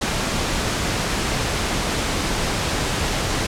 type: noise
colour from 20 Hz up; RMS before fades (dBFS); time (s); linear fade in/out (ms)
pink; -22; 0.01-3.47; 10
effects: low-pass 8000 Hz 12 dB/octave